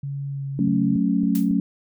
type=tone with pitch glide; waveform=sine; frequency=139.9 to 137.89 Hz; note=C#3 to C#3; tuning=+16 to -9 cents; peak=-26 dBFS; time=0.03-0.97 s; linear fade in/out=5 ms; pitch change=-25 cents; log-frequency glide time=0.28-0.45 s
type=chord; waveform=sine; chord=F# minor; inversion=none; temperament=equal; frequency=185 / 220 / 277.2 Hz; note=F#3 / A3 / C#4; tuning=0 / 0 / 0 cents; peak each=-22 dBFS; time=0.59-1.6 s; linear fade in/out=2 ms
type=click train; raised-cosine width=3 ms; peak=-26 dBFS; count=4; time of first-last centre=0.68-1.511 s; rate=3.61 Hz
type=noise with exponential decay; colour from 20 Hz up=blue; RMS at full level=-30 dBFS; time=1.35-1.53 s; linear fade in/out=2 ms; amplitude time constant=37 ms
effects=none